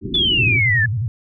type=low-pass noise; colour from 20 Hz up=white; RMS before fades=-26 dBFS; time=0.01-0.6 s; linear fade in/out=50 ms; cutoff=390 Hz; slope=96 dB/octave
type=exponential sweep; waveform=sine; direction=down; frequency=3520 to 1700 Hz; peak=-14 dBFS; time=0.14-0.86 s; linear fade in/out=5 ms
type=click; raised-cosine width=0.2 ms; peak=-21 dBFS; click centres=0.153 s
type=tone with vibrato; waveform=sine; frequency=111.9 Hz; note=A2; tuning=30 cents sharp; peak=-18 dBFS; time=0.38-1.08 s; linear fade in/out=0 ms; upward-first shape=square; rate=11 Hz; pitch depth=170 cents each way
effects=none